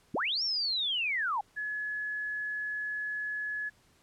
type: linear two-way sweep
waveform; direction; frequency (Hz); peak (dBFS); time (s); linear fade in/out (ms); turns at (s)
sine; up then down; 114.3 to 5588 to 770; -28; 0.14-1.41; 5; 0.43
type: tone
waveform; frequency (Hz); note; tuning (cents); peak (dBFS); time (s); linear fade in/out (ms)
sine; 1700; G#6; +40; -32; 1.56-3.7; 20
effects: pink hiss -65 dBFS RMS until 4.02 s + low-pass 11000 Hz 12 dB/octave